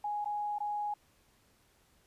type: tone with dropouts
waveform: sine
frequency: 831 Hz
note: G#5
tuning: 1 cent sharp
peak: -32 dBFS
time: 0.04-0.94 s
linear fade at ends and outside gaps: 5 ms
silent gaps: 0.246-0.256 / 0.585-0.603 s
effects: pink hiss -68 dBFS RMS until 2.06 s + resampled to 32000 Hz